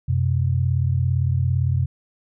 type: tone pair together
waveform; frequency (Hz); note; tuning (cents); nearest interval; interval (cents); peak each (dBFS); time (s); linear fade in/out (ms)
sine; 91 / 128.69; F#2 / C3; -28 / -28; tritone; 600; -20; 0.08-1.86; 10
effects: none